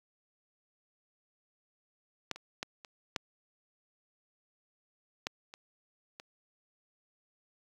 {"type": "clicks", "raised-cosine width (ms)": 0.2, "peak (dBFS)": [-15, -30, -18, -30, -14, -15, -30, -28], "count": 8, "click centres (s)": [2.313, 2.36, 2.629, 2.848, 3.162, 5.269, 5.539, 6.199], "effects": ["high-pass 100 Hz 12 dB/octave", "9-bit"]}